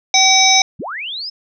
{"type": "harmonic tone", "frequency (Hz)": 762, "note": "G5", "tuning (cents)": -49, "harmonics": [1, 3, 5, 7, 8], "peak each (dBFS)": [-15, -15, -15, -15, -15], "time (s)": [0.14, 0.62], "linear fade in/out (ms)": 2}
{"type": "linear sweep", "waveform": "sine", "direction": "up", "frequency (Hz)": [85, 5270], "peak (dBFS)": -23, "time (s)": [0.79, 1.3], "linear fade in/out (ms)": 10}
{"effects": []}